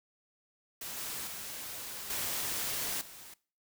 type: noise with level steps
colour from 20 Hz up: white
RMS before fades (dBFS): -41 / -39 / -42 / -35 / -50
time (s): 0.81-3.34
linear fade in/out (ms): 5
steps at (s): 0.97 / 1.27 / 2.1 / 3.01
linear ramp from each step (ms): 2
effects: noise-tail reverb RT60 0.4 s tail -21 dB re dry